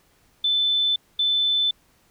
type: tone pair in turn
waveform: sine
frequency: 3520 / 3520 Hz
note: A7 / A7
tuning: 0 / 0 cents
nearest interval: unison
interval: 0 cents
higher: neither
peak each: -18 dBFS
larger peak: neither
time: 0.44-0.96 / 1.19-1.71 s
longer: neither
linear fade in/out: 5 ms
effects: pink hiss -61 dBFS RMS until 2.1 s